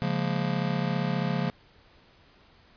square chord, Bb minor seventh, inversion first, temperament just, 139.85 / 174.81 / 209.8 / 233.1 Hz, Db3 / F3 / Ab3 / Bb3, +16 / +2 / +18 / 0 cents, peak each -31 / -30 / -35 / -35 dBFS, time 0.02-1.5 s, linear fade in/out 0 ms, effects pink hiss -58 dBFS RMS until 2.76 s + resampled to 11025 Hz

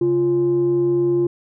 sine tone pair together, 137.9 / 348 Hz, C#3 / F4, -9 / -6 cents, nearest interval octave + major third, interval 1603 cents, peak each -24 / -14 dBFS, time 0.01-1.27 s, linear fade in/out 5 ms, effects tanh soft clip ceiling -11 dBFS

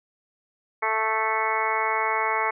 harmonic tone, 220 Hz, A3, in tune, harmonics 2 / 3 / 4 / 5 / 6 / 7 / 8 / 9 / 10, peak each -32 / -34 / -27 / -28 / -31 / -37 / -35 / -32 / -29 dBFS, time 0.82-2.51 s, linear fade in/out 10 ms, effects none

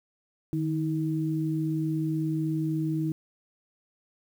sine tone pair together, 154.34 / 317.9 Hz, D#3 / D#4, -14 / +37 cents, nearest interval octave + minor second, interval 1251 cents, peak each -28 dBFS, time 0.53-3.12 s, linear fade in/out 0 ms, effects 9-bit

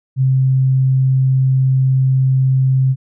sine tone, 131.8 Hz, C3, 13 cents sharp, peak -10 dBFS, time 0.16-2.96 s, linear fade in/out 50 ms, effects none

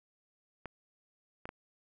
clicks, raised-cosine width 0.5 ms, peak -26 dBFS, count 3, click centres 0.657 / 1.455 / 1.491 s, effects none

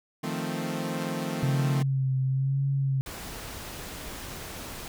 sawtooth chord, F dominant seventh, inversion third, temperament equal, 155.56 / 174.61 / 220 / 261.6 Hz, Eb3 / F3 / A3 / C4, 0 / 0 / 0 / 0 cents, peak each -31 dBFS, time 0.23-1.83 s, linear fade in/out 10 ms
sine tone with vibrato, 134.7 Hz, C#3, 49 cents flat, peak -23 dBFS, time 1.43-3.01 s, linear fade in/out 0 ms, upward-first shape sine, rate 1 Hz, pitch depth 42 cents each way
pink noise, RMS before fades -39 dBFS, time 3.06-4.88 s, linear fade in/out 2 ms
effects none

